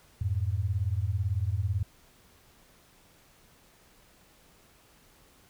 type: beating tone pair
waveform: sine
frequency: 87.9 / 105.9 Hz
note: F2 / G#2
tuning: +12 / +34 cents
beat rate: 18 Hz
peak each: -29 dBFS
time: 0.21-1.83 s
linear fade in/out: 5 ms
effects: pink hiss -60 dBFS RMS until 5.49 s